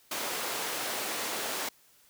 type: high-pass noise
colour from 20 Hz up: pink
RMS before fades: -34 dBFS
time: 0.11-1.69 s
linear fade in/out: 5 ms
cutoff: 430 Hz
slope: 12 dB/octave
effects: white hiss -62 dBFS RMS until 2.09 s